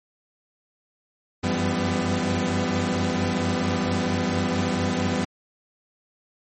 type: tone cluster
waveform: sawtooth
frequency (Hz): 91.2 / 95.6 / 169.3 / 197.7 / 250.8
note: F#2 / G2 / E3 / G3 / B3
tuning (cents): -24 / -43 / +46 / +15 / +27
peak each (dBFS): -27 / -27 / -25 / -24 / -22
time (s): 1.43-5.25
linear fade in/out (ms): 10
effects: MP3 32 kbps